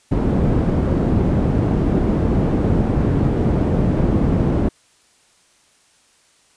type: low-pass noise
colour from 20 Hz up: white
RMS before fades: -17 dBFS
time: 0.11-4.69 s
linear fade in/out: 10 ms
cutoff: 260 Hz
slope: 12 dB/octave
effects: white hiss -56 dBFS RMS until 6.56 s + resampled to 22050 Hz